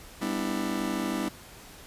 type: chord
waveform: 40% pulse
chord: E minor seventh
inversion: first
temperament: just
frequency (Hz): 197.78 / 247.2 / 296.7 / 329.6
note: G3 / B3 / D4 / E4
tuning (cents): +16 / +2 / +18 / 0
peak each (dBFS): -33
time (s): 0.21-1.29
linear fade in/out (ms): 10
effects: pink hiss -48 dBFS RMS until 1.86 s + resampled to 32000 Hz